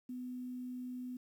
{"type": "tone with quantisation", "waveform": "sine", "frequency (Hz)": 250.3, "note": "B3", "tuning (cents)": 23, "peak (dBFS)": -40, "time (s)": [0.09, 1.17], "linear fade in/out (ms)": 5, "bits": 11, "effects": []}